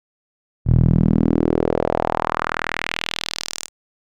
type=tone with band-pass filter sweep; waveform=sawtooth; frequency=40.4 Hz; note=E1; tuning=34 cents flat; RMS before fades=-19 dBFS; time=0.65-3.69 s; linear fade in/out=50 ms; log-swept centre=110 to 7200 Hz; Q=2.2; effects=none